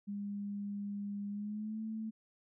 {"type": "tone with pitch glide", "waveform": "sine", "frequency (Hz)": [202.7, 219.8], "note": ["G#3", "A3"], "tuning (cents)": [-42, -2], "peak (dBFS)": -37, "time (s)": [0.07, 2.11], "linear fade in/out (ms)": 20, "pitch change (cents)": 140, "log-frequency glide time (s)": [1.29, 1.81], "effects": []}